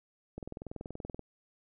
click train, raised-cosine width 2 ms, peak -27 dBFS, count 18, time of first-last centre 0.38-1.193 s, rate 20.9 Hz, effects none

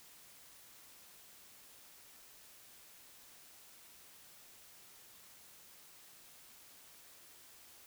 silence, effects white hiss -59 dBFS RMS until 7.86 s

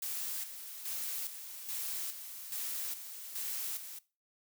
blue noise with tremolo, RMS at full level -38 dBFS, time 0.02-3.99 s, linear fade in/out 5 ms, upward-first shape square, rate 1.2 Hz, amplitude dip 60%, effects noise-tail reverb RT60 0.3 s tail -19 dB re dry

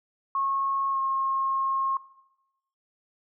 sine tone with pitch glide, 1091 to 1076.6 Hz, C#6 to C6, -28 to +49 cents, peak -24 dBFS, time 0.35-1.97 s, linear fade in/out 2 ms, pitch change -23 cents, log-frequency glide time 0.91-0.98 s, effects noise-tail reverb RT60 0.9 s tail -17 dB re dry

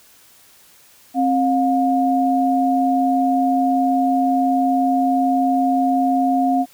sine tone pair together, 265.7 / 713 Hz, C4 / F5, +27 / +36 cents, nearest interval octave + perfect fourth, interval 1709 cents, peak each -17 dBFS, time 1.14-6.66 s, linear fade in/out 50 ms, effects white hiss -50 dBFS RMS until 6.73 s

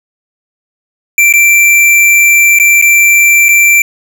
square tone with dropouts, 2349 Hz, D7, in tune, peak -4 dBFS, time 1.18-3.82 s, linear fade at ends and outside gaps 2 ms, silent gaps 1.326-1.337 / 2.588-2.598 / 2.815-2.823 / 3.485-3.489 s, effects none

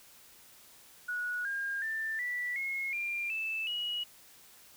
sine tone with pitch steps, 1462 / 1612.8 / 1779.3 / 1962.8 / 2165 / 2389 / 2635 / 2907 Hz, F#6 / G6 / A6 / B6 / C#7 / D7 / E7 / F#7, -21 / +49 / +19 / -11 / -41 / +29 / -1 / -31 cents, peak -32 dBFS, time 1.08-4.04 s, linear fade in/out 10 ms, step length 370 ms, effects white hiss -57 dBFS RMS until 4.76 s

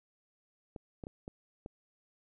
clicks, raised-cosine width 2 ms, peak -29 dBFS, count 5, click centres 0.762 / 1.038 / 1.069 / 1.279 / 1.661 s, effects none

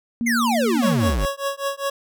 sine tone with vibrato, 233.1 Hz, A#3, in tune, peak -20 dBFS, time 0.21-1.1 s, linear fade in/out 0 ms, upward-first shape square, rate 1.9 Hz, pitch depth 9 cents each way
square exponential sweep, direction down, 2210 to 41.82 Hz, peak -20 dBFS, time 0.26-1.26 s, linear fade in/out 10 ms
25% pulse tone with tremolo, 555 Hz, C#5, 2 cents sharp, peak -16 dBFS, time 0.82-1.9 s, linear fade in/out 5 ms, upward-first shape triangle, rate 5 Hz, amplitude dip 100%
effects none

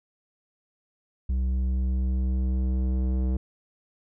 square tone with low-pass filter sweep, 63.9 Hz, C2, 40 cents flat, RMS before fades -25 dBFS, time 1.29-3.37 s, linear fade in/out 5 ms, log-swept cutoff 140 to 380 Hz, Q 0.75, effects none

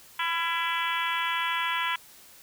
harmonic tone with a mistuned harmonic, 333.3 Hz, E4, 19 cents sharp, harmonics 3 / 4 / 5 / 6 / 7 / 8 / 9 / 10, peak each -30 / -34 / -34 / -34 / -35 / -37 / -37 / -36 dBFS, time 0.19-1.96 s, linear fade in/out 5 ms, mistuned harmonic 4, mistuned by +32 cents, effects white hiss -52 dBFS RMS until 2.42 s

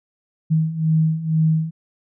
sine beating tone pair, 157.5 / 159.6 Hz, D#3 / D#3, +21 / +44 cents, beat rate 2.1 Hz, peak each -21 / -17 dBFS, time 0.5-1.71 s, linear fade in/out 20 ms, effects none

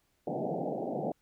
white band-pass noise, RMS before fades -34 dBFS, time 0.27-1.12 s, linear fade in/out 5 ms, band 130 to 790 Hz, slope 96 dB/octave, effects pink hiss -74 dBFS RMS until 1.21 s

